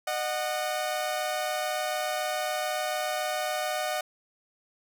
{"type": "tone pair together", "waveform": "sawtooth", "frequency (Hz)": [611, 738], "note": ["D#5", "F#5"], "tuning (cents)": [-32, -5], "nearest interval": "minor third", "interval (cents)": 327, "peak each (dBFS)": [-27, -27], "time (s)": [0.07, 4.01], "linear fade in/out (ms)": 5, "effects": []}